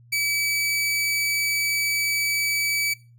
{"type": "tone", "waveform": "sawtooth", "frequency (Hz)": 2293, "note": "D7", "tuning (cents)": -42, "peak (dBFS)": -18, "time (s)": [0.12, 2.94], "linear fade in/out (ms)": 10, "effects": ["noise-tail reverb RT60 0.3 s tail -19 dB re dry", "added 119 Hz sine -49 dBFS peak until 3.18 s"]}